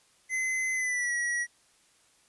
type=tone with pitch glide; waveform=square; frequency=2046 to 1920 Hz; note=C7 to B6; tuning=-39 to -49 cents; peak=-28 dBFS; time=0.29-1.47 s; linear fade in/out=50 ms; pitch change=-110 cents; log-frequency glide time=0.74-1.14 s; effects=white hiss -64 dBFS RMS until 2.28 s + resampled to 24000 Hz